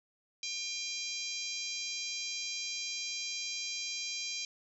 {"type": "harmonic tone with a mistuned harmonic", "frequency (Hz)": 799, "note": "G5", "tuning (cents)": 33, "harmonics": [3, 4, 5, 6, 7, 8, 9], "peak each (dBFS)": [-42, -46, -43, -42, -43, -43, -50], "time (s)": [0.43, 4.45], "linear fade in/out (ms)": 2, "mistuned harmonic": 9, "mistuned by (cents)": 21, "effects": []}